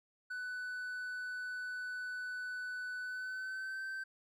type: tone with pitch glide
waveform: triangle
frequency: 1494 to 1550.3 Hz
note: F#6 to G6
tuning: +16 to -20 cents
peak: -37 dBFS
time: 0.3-4.04 s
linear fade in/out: 10 ms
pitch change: +64 cents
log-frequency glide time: 3.02-3.83 s
effects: none